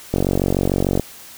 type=click train; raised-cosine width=2 ms; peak=-4 dBFS; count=41; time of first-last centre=0.14-0.997 s; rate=46.7 Hz; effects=white hiss -40 dBFS RMS until 1.37 s